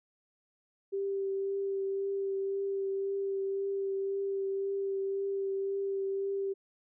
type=tone with vibrato; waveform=sine; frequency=392 Hz; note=G4; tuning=in tune; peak=-30 dBFS; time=0.92-6.54 s; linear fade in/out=20 ms; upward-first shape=triangle; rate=1.9 Hz; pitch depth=15 cents each way; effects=none